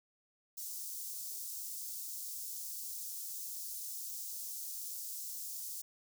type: high-pass noise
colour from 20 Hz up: white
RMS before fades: -43 dBFS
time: 0.57-5.82 s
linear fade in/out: 10 ms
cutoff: 5300 Hz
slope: 24 dB/octave
effects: none